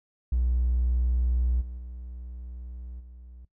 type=tone with level steps; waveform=triangle; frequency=61.2 Hz; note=B1; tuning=15 cents flat; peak=-19 / -33 / -35 / -42 dBFS; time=0.32-3.45 s; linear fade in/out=5 ms; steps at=1.6 / 1.77 / 2.99 s; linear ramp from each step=20 ms; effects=noise-tail reverb RT60 0.1 s tail -17 dB re dry + tanh soft clip ceiling -17 dBFS